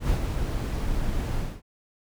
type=noise with ADSR envelope; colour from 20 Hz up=brown; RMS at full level=-22 dBFS; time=0-1.62 s; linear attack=89 ms; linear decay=100 ms; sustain=-5 dB; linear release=230 ms; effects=none